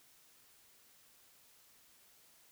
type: silence
effects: white hiss -65 dBFS RMS until 2.51 s